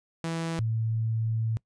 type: tone pair in turn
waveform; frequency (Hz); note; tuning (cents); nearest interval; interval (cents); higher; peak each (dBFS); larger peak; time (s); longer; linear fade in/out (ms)
sawtooth / sine; 164.81 / 112.13; E3 / A2; 0 / +33; perfect fifth; 667; first; -25; neither; 0.24-0.59 / 0.59-1.57; second; 0
effects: noise-tail reverb RT60 0.1 s tail -23 dB re dry + resampled to 22050 Hz